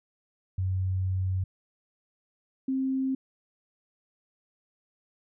sine tone pair in turn, 93.6 / 264.7 Hz, F#2 / C4, +20 / +20 cents, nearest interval octave + tritone, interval 1800 cents, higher second, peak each -25 dBFS, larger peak neither, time 0.58-1.44 / 2.68-3.15 s, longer first, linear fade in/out 5 ms, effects none

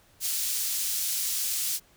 pink high-pass noise, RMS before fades -29 dBFS, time 0.2-1.8 s, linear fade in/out 50 ms, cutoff 5600 Hz, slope 12 dB/octave, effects pink hiss -60 dBFS RMS until 1.96 s

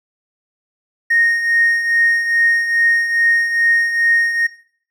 triangle tone with tremolo, 1857 Hz, A#6, 7 cents flat, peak -6 dBFS, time 1.1-4.47 s, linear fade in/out 10 ms, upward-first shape triangle, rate 2.4 Hz, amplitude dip 70%, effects noise-tail reverb RT60 0.5 s tail -18 dB re dry + tanh soft clip ceiling -7 dBFS

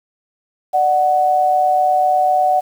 sine tone pair together, 596 / 744 Hz, D5 / F#5, +25 / +9 cents, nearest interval major third, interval 384 cents, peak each -19 / -12 dBFS, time 0.73-2.61 s, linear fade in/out 20 ms, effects 7-bit

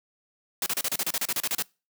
white noise bursts, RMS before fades -27 dBFS, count 14, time 0.62-1.624 s, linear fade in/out 2 ms, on 42 ms, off 32 ms, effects noise-tail reverb RT60 0.3 s tail -25 dB re dry + high-pass 150 Hz 12 dB/octave

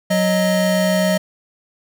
square tone pair together, 185.01 / 622.3 Hz, F#3 / D#5, 0 / 0 cents, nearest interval octave + major sixth, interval 2100 cents, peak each -18 dBFS, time 0.1-1.18 s, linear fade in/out 10 ms, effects none

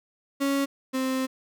35% pulse tone pair in turn, 277.2 / 261.5 Hz, C#4 / C4, 0 / -1 cents, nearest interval minor second, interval 101 cents, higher first, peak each -21 / -23 dBFS, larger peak first, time 0.4-0.66 / 0.93-1.27 s, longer second, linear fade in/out 20 ms, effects none

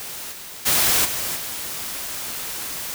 white noise with level steps, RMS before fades -33 / -37 / -18 / -26 / -30 dBFS, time 0-2.94 s, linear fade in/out 0 ms, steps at 0.31 / 0.65 / 1.04 / 1.35 s, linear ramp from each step 20 ms, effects none

